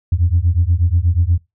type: beating tone pair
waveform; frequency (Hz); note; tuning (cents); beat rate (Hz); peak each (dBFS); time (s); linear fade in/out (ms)
sine; 82.41 / 90.71; E2 / F#2; 0 / -34; 8.3; -14; 0.12-1.38; 5
effects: noise-tail reverb RT60 0.2 s tail -21 dB re dry + tanh soft clip ceiling -5 dBFS